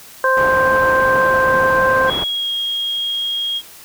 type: harmonic tone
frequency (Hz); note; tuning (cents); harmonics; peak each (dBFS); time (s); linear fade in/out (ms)
523.3; C5; 0; 1 / 2 / 3; -16 / -16 / -16; 0.24-2.1; 2
type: low-pass noise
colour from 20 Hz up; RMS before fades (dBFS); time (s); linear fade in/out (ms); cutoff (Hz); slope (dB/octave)
white; -25; 0.37-2.24; 2; 1000; 12
type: tone with pitch glide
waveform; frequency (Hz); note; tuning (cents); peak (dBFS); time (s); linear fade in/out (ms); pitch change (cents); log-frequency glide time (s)
sine; 3322 to 3263; G#7 to G#7; 0 to -31; -18; 2.07-3.62; 50; -31; 2.21-2.5
effects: white hiss -40 dBFS RMS until 3.84 s